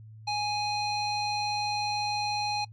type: tone with low-pass filter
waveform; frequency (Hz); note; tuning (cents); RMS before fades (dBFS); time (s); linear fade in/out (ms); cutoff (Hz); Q
square; 830.6; G#5; 0; -30; 0.27-2.65; 10; 4600; 4.2
effects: noise-tail reverb RT60 0.1 s tail -22 dB re dry + added 109 Hz sine -45 dBFS peak until 2.72 s